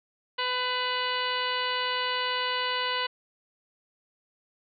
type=harmonic tone with a mistuned harmonic; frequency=501 Hz; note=B4; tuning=25 cents sharp; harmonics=1 / 2 / 3 / 4 / 5 / 6 / 7 / 8 / 9; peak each=-36 / -31 / -35 / -35 / -40 / -32 / -41 / -38 / -41 dBFS; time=0.38-3.07 s; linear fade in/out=10 ms; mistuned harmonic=6; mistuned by=-35 cents; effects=none

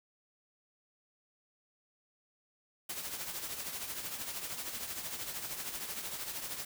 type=noise with tremolo; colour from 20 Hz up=white; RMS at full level=-38 dBFS; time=2.89-6.65 s; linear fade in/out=5 ms; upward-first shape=triangle; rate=13 Hz; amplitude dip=60%; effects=none

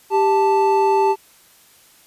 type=tone pair together; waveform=triangle; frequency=392.8 / 880 Hz; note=G4 / A5; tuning=+4 / 0 cents; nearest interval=octave + major second; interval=1396 cents; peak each=-14 dBFS; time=0.1-1.16 s; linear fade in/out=50 ms; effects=white hiss -51 dBFS RMS until 2.06 s + resampled to 32000 Hz

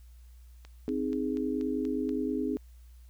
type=click train; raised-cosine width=0.2 ms; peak=-32 dBFS; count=7; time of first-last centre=0.65-2.092 s; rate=4.16 Hz
type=chord; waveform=sine; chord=Ab major; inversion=first; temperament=equal; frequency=261.6 / 311.1 / 415.3 Hz; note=C4 / Eb4 / Ab4; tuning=0 / 0 / 0 cents; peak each=-31 / -33 / -34 dBFS; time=0.88-2.57 s; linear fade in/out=0 ms
effects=added 60 Hz sine -49 dBFS peak until 3.09 s + white hiss -68 dBFS RMS until 3.09 s

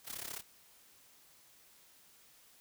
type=noise with amplitude modulation; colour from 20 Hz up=white; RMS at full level=-40 dBFS; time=0.04-0.43 s; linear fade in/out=50 ms; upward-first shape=sine; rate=34 Hz; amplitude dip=85%; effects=white hiss -63 dBFS RMS until 2.6 s

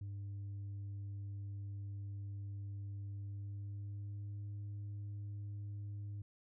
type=tone with pitch glide; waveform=sine; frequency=100 to 102.16 Hz; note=G2 to G#2; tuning=+35 to -28 cents; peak=-39 dBFS; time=0.01-6.22 s; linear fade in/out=5 ms; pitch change=+37 cents; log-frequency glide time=3.07-4.47 s; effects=tanh soft clip ceiling -41 dBFS

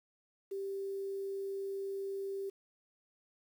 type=tone with quantisation; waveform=sine; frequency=392 Hz; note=G4; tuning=in tune; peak=-36 dBFS; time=0.51-2.5 s; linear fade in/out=10 ms; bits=10; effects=none

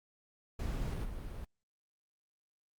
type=noise with level steps; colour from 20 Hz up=brown; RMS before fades=-36 / -42 dBFS; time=0.59-1.45 s; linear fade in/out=5 ms; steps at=1.04 s; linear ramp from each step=20 ms; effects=Opus 48 kbps

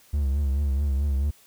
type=tone with vibrato; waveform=triangle; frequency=70 Hz; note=C#2; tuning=18 cents sharp; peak=-19 dBFS; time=0.13-1.31 s; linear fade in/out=10 ms; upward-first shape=triangle; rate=4.6 Hz; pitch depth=97 cents each way; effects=white hiss -56 dBFS RMS until 1.46 s

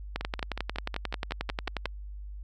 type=two click trains; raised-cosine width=0.3 ms; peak=-14 / -18 dBFS; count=20 / 10; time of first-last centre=0.16-1.856 / 0.21-1.858 s; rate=11.2 / 5.46 Hz; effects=added 50 Hz sine -38 dBFS peak until 2.43 s

